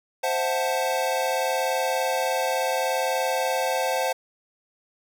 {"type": "chord", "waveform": "square", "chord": "F# half-diminished seventh", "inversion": "second", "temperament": "equal", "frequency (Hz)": [523.3, 659.3, 740, 880], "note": ["C5", "E5", "F#5", "A5"], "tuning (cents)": [0, 0, 0, 0], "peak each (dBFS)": [-27, -31, -29, -30], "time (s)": [0.23, 4.13], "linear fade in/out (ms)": 10, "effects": []}